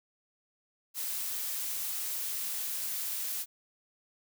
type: noise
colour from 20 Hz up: blue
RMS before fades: -35 dBFS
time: 0.94-3.46 s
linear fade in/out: 50 ms
effects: none